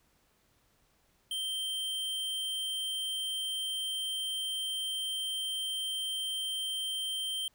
square tone, 3136 Hz, G7, in tune, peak -33 dBFS, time 1.31-7.48 s, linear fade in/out 2 ms, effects pink hiss -70 dBFS RMS until 7.54 s

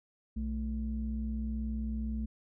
sine tone pair together, 61.33 / 219.5 Hz, B1 / A3, -11 / -4 cents, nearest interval octave + minor seventh, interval 2207 cents, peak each -33 / -35 dBFS, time 0.36-2.26 s, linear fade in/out 10 ms, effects tanh soft clip ceiling -25 dBFS

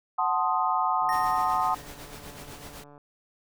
sine chord, F# diminished seventh, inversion none, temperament equal, 740 / 880 / 1046.5 / 1244.5 Hz, F#5 / A5 / C6 / Eb6, 0 / 0 / 0 / 0 cents, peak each -28 dBFS, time 0.18-1.75 s, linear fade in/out 10 ms
click train, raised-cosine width 1 ms, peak -37 dBFS, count 285, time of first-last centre 1.02-2.979 s, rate 145 Hz
square tone with exponential decay, 1849 Hz, A#6, 15 cents flat, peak -33 dBFS, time 1.09-2.34 s, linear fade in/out 0 ms, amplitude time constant 270 ms
pink noise with tremolo, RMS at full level -42 dBFS, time 1.12-2.84 s, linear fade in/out 5 ms, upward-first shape sine, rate 8 Hz, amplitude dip 50%
effects none

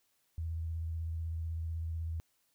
sine tone with vibrato, 81.7 Hz, E2, 15 cents flat, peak -34 dBFS, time 0.38-2.2 s, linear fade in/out 0 ms, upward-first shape sine, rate 16 Hz, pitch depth 28 cents each way, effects white hiss -75 dBFS RMS until 2.54 s

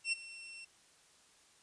sawtooth tone with ADSR envelope, 2708 Hz, E7, 46 cents sharp, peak -26 dBFS, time 0.04-0.65 s, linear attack 84 ms, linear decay 18 ms, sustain -18 dB, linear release 7 ms, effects white hiss -65 dBFS RMS until 1.62 s + resampled to 22050 Hz

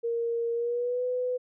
sine tone with pitch glide, 466.2 to 499.7 Hz, A#4 to B4, 0 to +20 cents, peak -26 dBFS, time 0.03-1.38 s, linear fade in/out 20 ms, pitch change +120 cents, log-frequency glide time 0.53-1.04 s, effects none

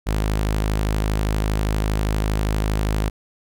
sawtooth tone, 52.5 Hz, G#1, 19 cents sharp, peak -15 dBFS, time 0.06-3.1 s, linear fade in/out 20 ms, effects none

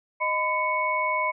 sine tone cluster, 619 / 1008 / 2214 Hz, D#5 / B5 / C#7, -9 / +35 / -3 cents, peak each -30 / -25 / -27 dBFS, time 0.2-1.32 s, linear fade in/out 20 ms, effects none

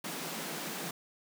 pink high-pass noise, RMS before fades -39 dBFS, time 0.04-0.91 s, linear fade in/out 5 ms, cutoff 150 Hz, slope 96 dB/octave, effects none

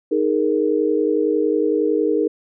sine chord, D# suspended fourth, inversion none, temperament equal, 311.1 / 415.3 / 466.2 Hz, D#4 / G#4 / A#4, 0 / 0 / 0 cents, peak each -20 dBFS, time 0.11-2.28 s, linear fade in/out 10 ms, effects none

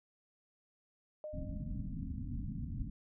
sine tone with exponential decay, 610 Hz, D#5, 34 cents flat, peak -39 dBFS, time 1.24-1.93 s, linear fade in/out 1 ms, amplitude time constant 150 ms
pink low-pass noise, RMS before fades -40 dBFS, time 1.33-2.9 s, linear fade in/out 10 ms, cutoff 280 Hz, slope 96 dB/octave
effects none

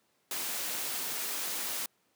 white noise, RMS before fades -35 dBFS, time 0.31-1.86 s, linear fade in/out 2 ms, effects pink hiss -72 dBFS RMS until 2.15 s + high-pass 200 Hz 12 dB/octave

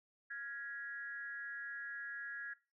sine tone with amplitude modulation, 1661.2 Hz, G#6, in tune, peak -38 dBFS, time 0.3-2.54 s, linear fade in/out 10 ms, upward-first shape sine, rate 256 Hz, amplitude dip 80%, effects noise-tail reverb RT60 0.3 s tail -19 dB re dry

